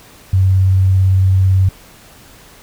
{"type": "tone with vibrato", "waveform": "sine", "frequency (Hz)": 94.6, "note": "F#2", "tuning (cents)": 39, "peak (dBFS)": -8, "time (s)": [0.33, 1.69], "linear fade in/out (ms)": 5, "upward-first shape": "triangle", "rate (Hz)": 18, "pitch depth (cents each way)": 16, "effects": ["pink hiss -42 dBFS RMS until 2.62 s"]}